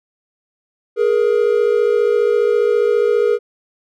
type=tone pair together; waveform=triangle; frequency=418 / 472.8 Hz; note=G#4 / A#4; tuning=+11 / +24 cents; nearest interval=major second; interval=213 cents; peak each=-13 dBFS; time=0.96-3.39 s; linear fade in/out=50 ms; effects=none